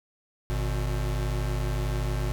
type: tone pair together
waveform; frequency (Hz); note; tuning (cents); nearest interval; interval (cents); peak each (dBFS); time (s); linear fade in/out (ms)
square; 50.75 / 120.7; G#1 / B2; -39 / -39; octave + minor third; 1500; -28 / -31; 0.5-2.32; 0
effects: none